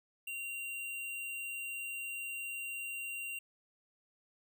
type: tone with sample-and-hold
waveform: sine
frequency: 2764 Hz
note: F7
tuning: 19 cents flat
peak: -38 dBFS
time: 0.27-3.39 s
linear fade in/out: 5 ms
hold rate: 11025 Hz
effects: none